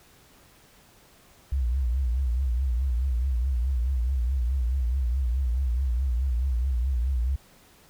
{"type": "tone with vibrato", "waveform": "sine", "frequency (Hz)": 63, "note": "B1", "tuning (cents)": 35, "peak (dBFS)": -22, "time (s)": [1.52, 7.36], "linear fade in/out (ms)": 5, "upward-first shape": "triangle", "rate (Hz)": 4.7, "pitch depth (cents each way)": 170, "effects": ["pink hiss -56 dBFS RMS until 7.89 s"]}